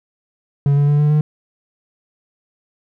triangle tone with pitch steps, 141.5 / 143.81 / 146.15 / 148.53 / 150.96 Hz, C#3 / D3 / D3 / D3 / D3, +36 / -36 / -8 / +20 / +48 cents, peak -9 dBFS, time 0.66-1.21 s, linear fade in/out 2 ms, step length 110 ms, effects none

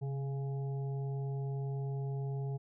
harmonic tone with a mistuned harmonic, 138.59 Hz, C#3, in tune, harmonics 1 / 3 / 5 / 6, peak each -34 / -45 / -53 / -55 dBFS, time 0.01-2.58 s, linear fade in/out 20 ms, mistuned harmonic 1, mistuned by -42 cents, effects none

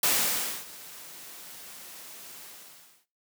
white noise with ADSR envelope, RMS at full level -23 dBFS, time 0.03-3.06 s, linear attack 4 ms, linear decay 610 ms, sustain -22 dB, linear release 660 ms, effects noise-tail reverb RT60 0.3 s tail -18 dB re dry + high-pass 150 Hz 12 dB/octave

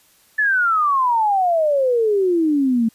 sine exponential sweep, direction down, 1757 to 220 Hz, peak -14 dBFS, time 0.38-2.89 s, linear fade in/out 10 ms, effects white hiss -55 dBFS RMS until 2.94 s + resampled to 32000 Hz

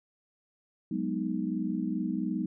sine chord, G# minor seventh, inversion third, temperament equal, 185 / 207.7 / 246.9 / 311.1 Hz, F#3 / G#3 / B3 / D#4, 0 / 0 / 0 / 0 cents, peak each -34 dBFS, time 0.91-2.46 s, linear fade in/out 5 ms, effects none

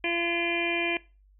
harmonic tone, 341.6 Hz, F4, 38 cents flat, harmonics 1 / 2 / 3 / 5 / 6 / 7 / 8 / 9, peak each -31 / -35 / -41 / -36 / -35 / -29 / -39 / -37 dBFS, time 0.04-0.97 s, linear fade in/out 2 ms, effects noise-tail reverb RT60 0.3 s tail -20 dB re dry + added 49 Hz sine -56 dBFS peak until 1.39 s

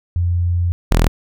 sine / sawtooth tone pair in turn, 87.31 / 41.2 Hz, F2 / E1, 0 / 0 cents, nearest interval octave + minor second, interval 1300 cents, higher first, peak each -14 / -7 dBFS, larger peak second, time 0.16-0.72 / 0.91-1.08 s, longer first, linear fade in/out 0 ms, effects none

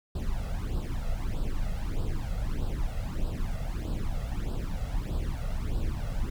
brown noise with flanger, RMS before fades -30 dBFS, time 0.15-6.3 s, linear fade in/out 5 ms, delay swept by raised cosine 0.23 to 1.53 ms, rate 1.6 Hz, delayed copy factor +0.8, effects none

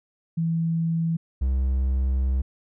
sine / triangle tone pair in turn, 164.81 / 65.4 Hz, E3 / C2, 0 / 0 cents, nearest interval octave + major third, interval 1600 cents, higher first, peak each -21 / -18 dBFS, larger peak second, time 0.37-1.17 / 1.41-2.42 s, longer second, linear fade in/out 10 ms, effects none

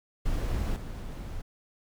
brown noise with level steps, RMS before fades -29 / -37 dBFS, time 0.25-1.42 s, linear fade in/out 10 ms, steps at 0.76 s, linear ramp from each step 2 ms, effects none

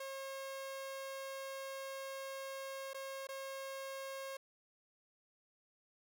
sawtooth tone with dropouts, 540 Hz, C#5, 45 cents flat, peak -39 dBFS, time 0-4.37 s, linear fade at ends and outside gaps 5 ms, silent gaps 2.934-2.944 / 3.271-3.288 s, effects none

